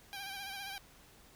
10% pulse tone with vibrato, 790 Hz, G5, 13 cents sharp, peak -33 dBFS, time 0.13-0.78 s, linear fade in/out 0 ms, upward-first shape sine, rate 15 Hz, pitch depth 46 cents each way, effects pink hiss -60 dBFS RMS until 1.35 s

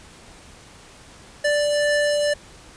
square tone pair together, 587.3 / 1759.9 Hz, D5 / A6, 0 / 0 cents, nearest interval octave + perfect fifth, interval 1900 cents, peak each -19 / -28 dBFS, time 1.44-2.34 s, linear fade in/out 10 ms, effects pink hiss -46 dBFS RMS until 2.76 s + resampled to 22050 Hz

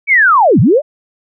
sine linear two-way sweep, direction down then up, 2326 to 96.7 to 635 Hz, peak -5 dBFS, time 0.07-0.82 s, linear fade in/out 50 ms, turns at 0.6 s, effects none

